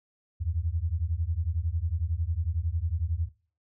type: beating tone pair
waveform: sine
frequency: 77.78 / 88.78 Hz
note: D#2 / F2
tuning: 0 / +29 cents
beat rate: 11 Hz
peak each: -29 / -29 dBFS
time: 0.4-3.29 s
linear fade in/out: 20 ms
effects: noise-tail reverb RT60 0.4 s tail -18 dB re dry